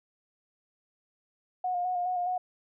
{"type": "tone with vibrato", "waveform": "sine", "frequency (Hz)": 721, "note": "F#5", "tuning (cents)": -45, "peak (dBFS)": -27, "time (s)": [1.64, 2.38], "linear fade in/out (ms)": 5, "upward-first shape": "square", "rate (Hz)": 4.8, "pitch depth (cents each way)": 26, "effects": []}